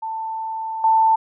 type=tone with level steps; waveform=sine; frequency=889 Hz; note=A5; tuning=18 cents sharp; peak=-24 / -12 dBFS; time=0.02-1.16 s; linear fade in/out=10 ms; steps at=0.84 s; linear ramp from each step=2 ms; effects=none